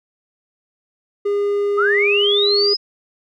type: tone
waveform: triangle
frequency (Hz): 406.8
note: G#4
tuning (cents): -36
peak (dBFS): -14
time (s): 1.25-2.74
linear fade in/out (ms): 10
type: linear sweep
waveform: sine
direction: up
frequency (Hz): 1200 to 5140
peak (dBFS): -15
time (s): 1.77-2.77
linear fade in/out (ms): 20
effects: none